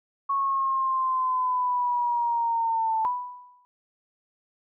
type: linear sweep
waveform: sine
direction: down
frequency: 1106 to 880 Hz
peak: -22 dBFS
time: 0.29-3.06 s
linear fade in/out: 10 ms
type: tone with exponential decay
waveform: sine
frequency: 987.8 Hz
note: B5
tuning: in tune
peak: -20 dBFS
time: 3.05-3.65 s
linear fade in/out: 0 ms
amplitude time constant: 130 ms
effects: none